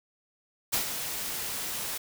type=noise with ADSR envelope; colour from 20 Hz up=white; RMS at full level=-26 dBFS; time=0.72-1.98 s; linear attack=17 ms; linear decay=110 ms; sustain=-8 dB; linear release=9 ms; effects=none